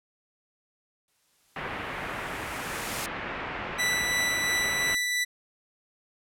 white noise with exponential growth, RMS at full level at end -32 dBFS, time 1.08-3.06 s, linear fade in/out 1 ms, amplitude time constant 430 ms
white low-pass noise, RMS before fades -35 dBFS, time 1.56-4.95 s, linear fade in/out 2 ms, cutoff 2300 Hz, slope 24 dB/octave
sawtooth tone with tremolo, 1975.5 Hz, B6, in tune, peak -20 dBFS, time 3.78-5.25 s, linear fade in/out 20 ms, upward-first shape triangle, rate 2.9 Hz, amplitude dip 30%
effects low-pass 12000 Hz 12 dB/octave

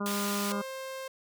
harmonic tone, 202.7 Hz, G#3, 42 cents flat, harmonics 1 / 2 / 3 / 4 / 5 / 6 / 7, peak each -32 / -38 / -41 / -47 / -40 / -39 / -43 dBFS, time 0-0.62 s, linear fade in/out 10 ms
pink high-pass noise, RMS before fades -36 dBFS, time 0.06-0.52 s, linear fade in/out 0 ms, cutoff 2200 Hz, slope 12 dB/octave
sawtooth tone, 529 Hz, C5, 19 cents sharp, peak -33 dBFS, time 0.51-1.08 s, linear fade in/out 5 ms
effects none

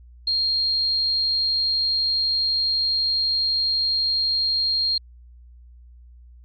sine tone, 4224 Hz, C8, 16 cents sharp, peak -19 dBFS, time 0.27-4.98 s, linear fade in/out 5 ms, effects added 60 Hz sine -44 dBFS peak until 6.44 s + AAC 64 kbps

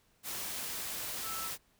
sine tone in noise, 1317 Hz, E6, 2 cents flat, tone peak -41 dBFS, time 1.22-1.51 s, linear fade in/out 50 ms, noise white, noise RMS -39 dBFS, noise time 0.23-1.58 s, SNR -5 dB, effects pink hiss -70 dBFS RMS until 1.79 s

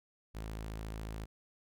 sawtooth tone, 54.1 Hz, A1, 29 cents flat, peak -36 dBFS, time 0.34-1.26 s, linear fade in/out 20 ms, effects none

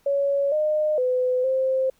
sine tone with pitch steps, 560 / 611 / 505 / 525 Hz, C#5 / D#5 / B4 / C5, +18 / -32 / +39 / +6 cents, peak -19 dBFS, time 0.06-1.9 s, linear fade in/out 5 ms, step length 460 ms, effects pink hiss -63 dBFS RMS until 1.99 s

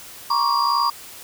sine tone cluster, 949 / 1091 / 1153 / 4809 Hz, A#5 / C#6 / D6 / D8, +31 / -28 / -32 / +40 cents, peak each -22 / -21 / -22 / -25 dBFS, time 0.3-0.9 s, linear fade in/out 5 ms, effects white hiss -40 dBFS RMS until 1.23 s

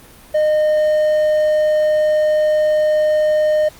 triangle tone, 612 Hz, D#5, 29 cents flat, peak -10 dBFS, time 0.34-3.69 s, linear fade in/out 10 ms, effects pink hiss -43 dBFS RMS until 3.79 s + Opus 32 kbps

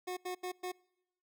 25% pulse tone bursts at uneven times, 364 Hz, F#4, 28 cents flat, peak -33 dBFS, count 4, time 0.07-0.17 / 0.25-0.35 / 0.43-0.52 / 0.63-0.72 s, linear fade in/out 10 ms, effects noise-tail reverb RT60 0.9 s tail -26 dB re dry

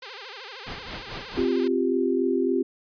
5% pulse tone with vibrato, 457 Hz, A#4, 34 cents flat, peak -26 dBFS, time 0.02-1.68 s, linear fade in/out 5 ms, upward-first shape sine, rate 13 Hz, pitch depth 270 cents each way
pink noise with tremolo, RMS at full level -35 dBFS, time 0.66-1.5 s, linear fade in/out 10 ms, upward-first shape sine, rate 4.5 Hz, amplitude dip 85%
sine chord, C suspended fourth, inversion none, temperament just, 261.6 / 348.8 / 392.4 Hz, C4 / F4 / G4, 0 / -2 / +2 cents, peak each -25 dBFS, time 1.37-2.63 s, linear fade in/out 10 ms
effects resampled to 11025 Hz

